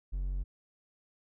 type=tone; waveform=triangle; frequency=46.25 Hz; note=F#1; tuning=in tune; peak=-29 dBFS; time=0.12-0.44 s; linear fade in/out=20 ms; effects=none